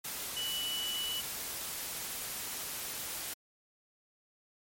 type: tone in noise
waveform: sine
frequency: 2960 Hz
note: F#7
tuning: in tune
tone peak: -34 dBFS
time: 0.36-1.21 s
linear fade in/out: 10 ms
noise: white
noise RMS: -39 dBFS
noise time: 0.04-3.34 s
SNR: +2 dB
effects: MP3 64 kbps